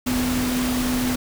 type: tone in noise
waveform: sine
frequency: 250.6 Hz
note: B3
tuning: 25 cents sharp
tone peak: -21 dBFS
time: 0.06-1.16 s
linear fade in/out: 10 ms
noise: pink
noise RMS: -27 dBFS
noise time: 0.06-1.16 s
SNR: +3 dB
effects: none